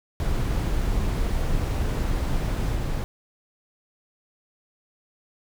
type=noise with level steps; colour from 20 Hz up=brown; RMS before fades=-24 / -26 dBFS; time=0.2-3.04 s; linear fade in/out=0 ms; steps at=2.75 s; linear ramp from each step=5 ms; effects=none